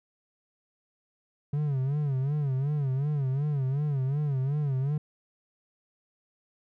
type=tone with vibrato; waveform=triangle; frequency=140 Hz; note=C#3; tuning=18 cents sharp; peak=-23 dBFS; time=1.53-4.98 s; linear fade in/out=5 ms; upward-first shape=sine; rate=2.7 Hz; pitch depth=130 cents each way; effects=none